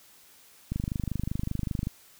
click train, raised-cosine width 5 ms, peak -17 dBFS, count 30, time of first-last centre 0.72-1.871 s, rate 25.2 Hz, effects white hiss -56 dBFS RMS until 2.19 s

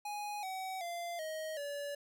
square tone with pitch steps, 830 / 756.7 / 689.9 / 629 / 573.5 Hz, G#5 / F#5 / F5 / D#5 / D5, -1 / +39 / -21 / +19 / -41 cents, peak -39 dBFS, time 0.05-1.95 s, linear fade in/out 5 ms, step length 380 ms, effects none

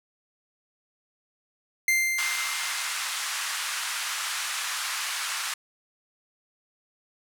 45% pulse tone with exponential decay, 2093 Hz, C7, in tune, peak -19 dBFS, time 1.88-3.59 s, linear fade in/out 2 ms, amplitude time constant 370 ms
pink band-pass noise, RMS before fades -31 dBFS, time 2.18-5.54 s, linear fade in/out 5 ms, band 1100 to 11000 Hz, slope 24 dB/octave
effects none

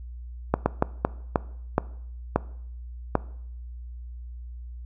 slowing click train, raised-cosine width 1 ms, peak -5 dBFS, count 8, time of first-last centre 0.54-3.153 s, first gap 120 ms, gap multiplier 1.37, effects noise-tail reverb RT60 0.7 s tail -20 dB re dry + added 60 Hz sine -36 dBFS peak until 4.85 s

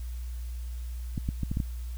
clicks, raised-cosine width 5 ms, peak -17 dBFS, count 6, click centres 1.178 / 1.289 / 1.433 / 1.515 / 1.571 / 1.602 s, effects added 60 Hz sine -33 dBFS peak until 1.97 s + white hiss -55 dBFS RMS until 1.97 s

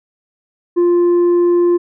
sine tone with tanh clipping, 349.2 Hz, F4, in tune, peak -10 dBFS, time 0.76-1.78 s, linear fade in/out 20 ms, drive 3 dB, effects none

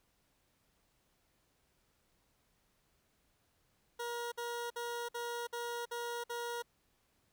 20% pulse tone bursts, 474.9 Hz, A#4, 32 cents sharp, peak -33 dBFS, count 7, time 3.99-6.624 s, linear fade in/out 10 ms, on 330 ms, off 54 ms, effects pink hiss -75 dBFS RMS until 7.32 s

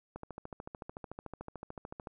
click train, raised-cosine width 1 ms, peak -28 dBFS, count 27, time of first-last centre 0.16-2.072 s, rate 13.6 Hz, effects none

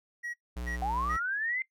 triangle tone bursts, 1910 Hz, A#6, 42 cents sharp, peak -33 dBFS, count 3, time 0.23-1.2 s, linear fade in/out 20 ms, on 110 ms, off 320 ms
square tone with vibrato, 60.5 Hz, B1, 35 cents flat, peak -35 dBFS, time 0.56-1.17 s, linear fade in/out 10 ms, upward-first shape sine, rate 17 Hz, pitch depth 16 cents each way
sine linear sweep, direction up, 740 to 2100 Hz, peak -29 dBFS, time 0.82-1.62 s, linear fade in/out 2 ms
effects noise-tail reverb RT60 0.1 s tail -20 dB re dry

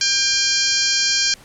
harmonic tone with a mistuned harmonic, 797 Hz, G5, 28 cents sharp, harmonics 2 / 3 / 4 / 5 / 6 / 7 / 8 / 9, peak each -26 / -27 / -25 / -23 / -22 / -21 / -26 / -27 dBFS, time 0.01-1.34 s, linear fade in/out 2 ms, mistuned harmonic 5, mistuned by +100 cents, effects pink hiss -46 dBFS RMS until 1.44 s + low-pass 11000 Hz 12 dB/octave

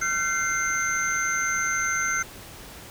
sine tone cluster, 1371 / 1525 / 2095 / 6250 Hz, F6 / G6 / C7 / G8, -32 / -48 / +2 / -6 cents, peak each -28 dBFS, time 0.01-2.23 s, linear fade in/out 10 ms, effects tanh soft clip ceiling -12 dBFS + pink hiss -43 dBFS RMS until 2.9 s

